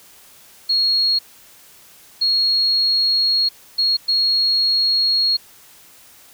sine tone bursts at uneven times, 4300 Hz, C8, 47 cents sharp, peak -14 dBFS, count 4, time 0.69-1.19 / 2.21-3.49 / 3.78-3.97 / 4.08-5.37 s, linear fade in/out 10 ms, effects white hiss -47 dBFS RMS until 6.33 s

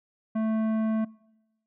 triangle tone with tanh clipping, 220 Hz, A3, in tune, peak -26 dBFS, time 0.35-1.05 s, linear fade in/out 10 ms, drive 17 dB, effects noise-tail reverb RT60 1.0 s tail -25 dB re dry

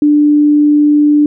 sine tone, 295.7 Hz, D4, 12 cents sharp, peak -5 dBFS, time 0.02-1.26 s, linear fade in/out 2 ms, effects none

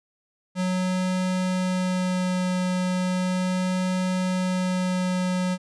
square tone with vibrato, 183.6 Hz, F#3, 13 cents flat, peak -23 dBFS, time 0.55-5.58 s, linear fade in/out 50 ms, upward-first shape sine, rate 0.36 Hz, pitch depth 8 cents each way, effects resampled to 22050 Hz

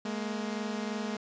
sawtooth tone pair together, 210.1 / 233.1 Hz, G#3 / A#3, +20 / 0 cents, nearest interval major second, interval 180 cents, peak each -30 / -33 dBFS, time 0.05-1.17 s, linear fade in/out 5 ms, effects resampled to 16000 Hz + 9-bit

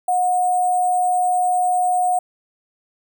sine tone with sample-and-hold, 725 Hz, F#5, 35 cents flat, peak -15 dBFS, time 0.08-2.19 s, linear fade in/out 5 ms, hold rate 8820 Hz, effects none

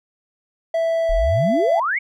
triangle tone with pitch glide, 659.3 to 669.7 Hz, E5 to E5, 0 to +27 cents, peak -15 dBFS, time 0.74-1.8 s, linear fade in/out 5 ms, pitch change +27 cents, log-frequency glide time 1.17-1.54 s
sine exponential sweep, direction up, 30.21 to 2300 Hz, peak -18 dBFS, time 1.09-1.99 s, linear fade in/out 10 ms
effects none

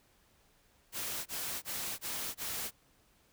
white noise bursts, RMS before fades -38 dBFS, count 5, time 0.92-2.712 s, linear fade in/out 50 ms, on 340 ms, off 23 ms, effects pink hiss -68 dBFS RMS until 3.32 s

